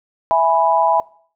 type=chord; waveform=sine; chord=E major; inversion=none; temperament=equal; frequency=659.3 / 830.6 / 987.8 Hz; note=E5 / G#5 / B5; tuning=0 / 0 / 0 cents; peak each=-16 / -16 / -16 dBFS; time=0.31-1 s; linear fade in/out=0 ms; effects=noise-tail reverb RT60 0.5 s tail -21 dB re dry

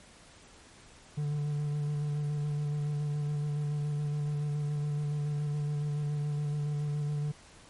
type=tone with vibrato; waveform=triangle; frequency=147.3 Hz; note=D3; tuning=6 cents sharp; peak=-27 dBFS; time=1.17-7.32 s; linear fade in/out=10 ms; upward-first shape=square; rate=7.1 Hz; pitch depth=16 cents each way; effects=pink hiss -55 dBFS RMS until 7.69 s + MP3 48 kbps

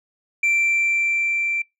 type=tone with level ramp; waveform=sine; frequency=2349 Hz; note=D7; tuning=in tune; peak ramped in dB=-13 to -20 dBFS; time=0.43-1.62 s; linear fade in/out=5 ms; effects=noise-tail reverb RT60 0.2 s tail -25 dB re dry + tanh soft clip ceiling -15 dBFS

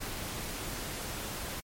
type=noise; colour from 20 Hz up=pink; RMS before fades=-38 dBFS; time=0-1.61 s; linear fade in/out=20 ms; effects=MP3 64 kbps

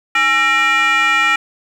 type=tone with frequency modulation; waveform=sine; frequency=1864.7 Hz; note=A#6; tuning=in tune; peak=-8 dBFS; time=0.15-1.36 s; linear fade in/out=5 ms; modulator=517 Hz; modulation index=1.5; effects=tanh soft clip ceiling -10 dBFS + 7-bit

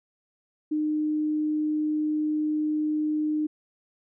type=tone; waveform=sine; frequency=305 Hz; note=D#4; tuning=34 cents flat; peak=-23 dBFS; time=0.71-3.47 s; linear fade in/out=10 ms; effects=none

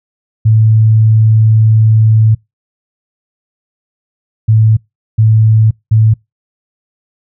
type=tone bursts at uneven times; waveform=sine; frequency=110 Hz; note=A2; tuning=in tune; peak=-4 dBFS; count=4; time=0.45-2.35 / 4.48-4.77 / 5.18-5.71 / 5.91-6.14 s; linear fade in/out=10 ms; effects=noise-tail reverb RT60 0.2 s tail -26 dB re dry

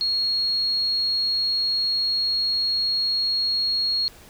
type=tone; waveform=sine; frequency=4300 Hz; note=C8; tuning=47 cents sharp; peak=-20 dBFS; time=0.01-4.08 s; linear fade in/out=0 ms; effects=pink hiss -48 dBFS RMS until 4.29 s

